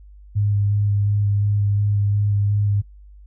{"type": "tone with vibrato", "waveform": "sine", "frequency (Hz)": 102.3, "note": "G#2", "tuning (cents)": -26, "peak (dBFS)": -16, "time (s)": [0.35, 2.82], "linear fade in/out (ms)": 20, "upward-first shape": "square", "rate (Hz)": 2.8, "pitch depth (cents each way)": 11, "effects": ["noise-tail reverb RT60 0.1 s tail -21 dB re dry", "added 50 Hz sine -41 dBFS peak until 3.26 s"]}